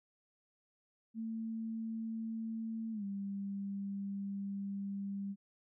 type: tone with pitch glide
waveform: sine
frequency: 224.1 to 198.5 Hz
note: A3 to G3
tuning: +32 to +22 cents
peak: -37 dBFS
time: 1.14-5.36 s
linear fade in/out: 50 ms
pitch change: -210 cents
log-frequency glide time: 2.92-3.04 s
effects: none